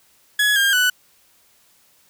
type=tone with pitch steps; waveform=30% pulse; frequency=1685 / 1607 / 1488 Hz; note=G#6 / G6 / F#6; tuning=+25 / +43 / +9 cents; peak=-12 dBFS; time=0.39-0.9 s; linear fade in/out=5 ms; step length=170 ms; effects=white hiss -57 dBFS RMS until 2.09 s